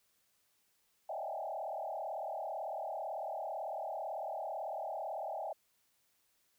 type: tone with frequency modulation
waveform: sine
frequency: 713 Hz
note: F5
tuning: 36 cents sharp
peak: -37 dBFS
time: 1.09-5.53 s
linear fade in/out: 5 ms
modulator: 38 Hz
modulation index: 3.2
effects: white hiss -75 dBFS RMS until 6.58 s